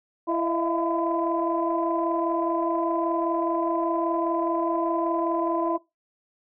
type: tone cluster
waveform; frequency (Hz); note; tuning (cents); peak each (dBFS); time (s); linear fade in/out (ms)
sine; 334.8 / 629 / 668 / 693 / 1011; E4 / D#5 / E5 / F5 / B5; +27 / +19 / +23 / -14 / +40; -25 / -32 / -29 / -34 / -28; 0.27-5.78; 20
effects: noise-tail reverb RT60 0.2 s tail -20 dB re dry + tanh soft clip ceiling -12 dBFS